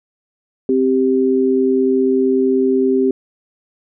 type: tone pair together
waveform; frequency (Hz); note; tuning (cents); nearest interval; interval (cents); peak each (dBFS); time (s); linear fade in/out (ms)
sine; 261.6 / 392; C4 / G4; 0 / 0; perfect fifth; 700; -15 / -14; 0.69-3.11; 2
effects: none